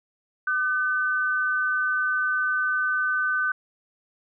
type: tone pair together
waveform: sine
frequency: 1204 / 1515.8 Hz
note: D6 / F#6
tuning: +43 / +41 cents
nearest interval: major third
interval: 398 cents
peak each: -29 / -22 dBFS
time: 0.47-3.52 s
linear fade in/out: 5 ms
effects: none